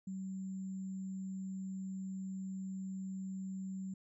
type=tone with sample-and-hold; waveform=sine; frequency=190 Hz; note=F#3; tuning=46 cents sharp; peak=-39 dBFS; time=0.07-3.94 s; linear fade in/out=5 ms; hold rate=7350 Hz; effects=resampled to 22050 Hz